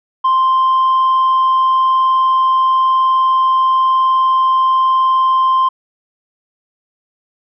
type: tone with tanh clipping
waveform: sine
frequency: 1046.5 Hz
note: C6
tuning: in tune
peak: -10 dBFS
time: 0.24-5.69 s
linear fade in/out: 10 ms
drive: 1 dB
effects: none